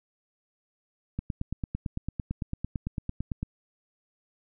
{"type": "click train", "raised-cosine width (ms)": 5, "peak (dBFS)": -18, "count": 21, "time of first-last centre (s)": [1.19, 3.43], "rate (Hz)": 8.93, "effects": []}